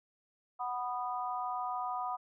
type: harmonic tone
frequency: 246.9 Hz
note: B3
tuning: in tune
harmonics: 3 / 4 / 5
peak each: -37 / -38 / -39 dBFS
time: 0.59-2.17 s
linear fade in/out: 20 ms
effects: none